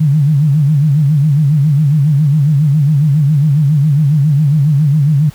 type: tone with vibrato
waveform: sine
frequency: 146.9 Hz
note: D3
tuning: 1 cent sharp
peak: -7 dBFS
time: 0-5.3 s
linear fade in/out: 10 ms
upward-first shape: sine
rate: 7.3 Hz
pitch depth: 130 cents each way
effects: pink hiss -41 dBFS RMS until 5.34 s